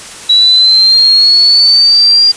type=linear sweep; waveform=sine; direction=up; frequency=3900 to 4810 Hz; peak=-3 dBFS; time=0.29-2.32 s; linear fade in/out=10 ms; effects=white hiss -28 dBFS RMS until 2.36 s + resampled to 22050 Hz